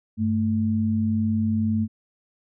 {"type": "tone pair together", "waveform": "sine", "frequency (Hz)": [98, 220], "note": ["G2", "A3"], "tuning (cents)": [0, 0], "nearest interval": "octave + major second", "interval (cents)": 1400, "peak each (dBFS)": [-25, -21], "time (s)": [0.17, 1.88], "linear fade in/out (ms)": 50, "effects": []}